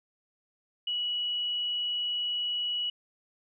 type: tone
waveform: sine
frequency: 2930 Hz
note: F#7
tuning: 18 cents flat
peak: -28 dBFS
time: 0.87-2.9 s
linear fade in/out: 5 ms
effects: none